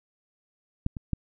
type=clicks; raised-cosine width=5 ms; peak=-13 / -23 / -14 dBFS; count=3; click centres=0.864 / 0.968 / 1.133 s; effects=none